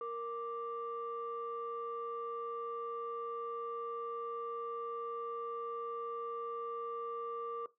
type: tone pair together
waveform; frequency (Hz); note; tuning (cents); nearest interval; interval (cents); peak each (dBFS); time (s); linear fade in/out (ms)
sine; 466.2 / 1174.7; A#4 / D6; 0 / 0; octave + major third; 1600; -39 / -40; 0.01-7.66; 2
effects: noise-tail reverb RT60 0.2 s tail -17 dB re dry + tanh soft clip ceiling -31 dBFS